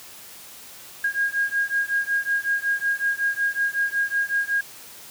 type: beating tone pair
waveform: sine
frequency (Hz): 1626 / 1631.4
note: G#6 / G#6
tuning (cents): -37 / -31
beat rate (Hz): 5.4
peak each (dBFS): -24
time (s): 1.04-4.61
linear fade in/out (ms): 5
effects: white hiss -43 dBFS RMS until 5.1 s + high-pass 60 Hz 12 dB/octave